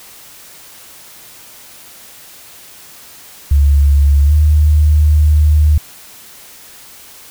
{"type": "tone with pitch glide", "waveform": "sine", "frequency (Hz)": [71, 75.66], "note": ["C#2", "D#2"], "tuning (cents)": [42, -48], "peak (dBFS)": -6, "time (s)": [3.51, 5.78], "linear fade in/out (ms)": 5, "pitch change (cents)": 110, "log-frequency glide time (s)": [4.25, 4.33], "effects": ["white hiss -38 dBFS RMS until 7.3 s"]}